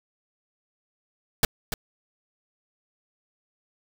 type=noise with echo; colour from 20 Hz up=pink; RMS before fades=-18 dBFS; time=1.43-1.45 s; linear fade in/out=2 ms; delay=290 ms; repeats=1; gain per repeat=-10 dB; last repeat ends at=1.74 s; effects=none